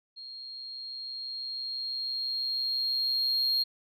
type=tone with level ramp; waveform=sine; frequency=4242 Hz; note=C8; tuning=23 cents sharp; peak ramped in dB=-41 to -21 dBFS; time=0.16-3.64 s; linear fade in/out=20 ms; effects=tanh soft clip ceiling -23 dBFS